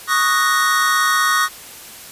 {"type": "chord", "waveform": "square", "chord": "D# minor seventh", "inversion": "third", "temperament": "equal", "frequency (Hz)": [1108.7, 1244.5, 1480, 1864.7], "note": ["C#6", "D#6", "F#6", "A#6"], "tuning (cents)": [0, 0, 0, 0], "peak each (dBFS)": [-21, -19, -22, -20], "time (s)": [0.07, 1.49], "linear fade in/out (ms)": 50, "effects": ["white hiss -37 dBFS RMS until 2.11 s", "resampled to 32000 Hz"]}